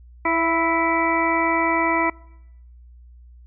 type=harmonic tone with a mistuned harmonic; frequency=329.6 Hz; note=E4; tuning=in tune; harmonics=1 / 2 / 3 / 4 / 6 / 7; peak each=-24 / -26 / -22 / -28 / -25 / -27 dBFS; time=0.25-2.1 s; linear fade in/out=5 ms; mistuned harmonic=2; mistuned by=+21 cents; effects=noise-tail reverb RT60 0.9 s tail -25 dB re dry + added 60 Hz sine -43 dBFS peak until 3.46 s